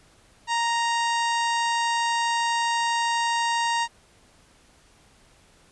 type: harmonic tone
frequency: 932.3 Hz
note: A#5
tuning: in tune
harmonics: 1 / 2 / 3 / 4 / 5 / 6 / 7 / 8 / 9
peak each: -23 / -29 / -33 / -35 / -37 / -39 / -40 / -41 / -42 dBFS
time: 0.47-3.88 s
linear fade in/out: 50 ms
effects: pink hiss -57 dBFS RMS until 5.71 s + resampled to 24000 Hz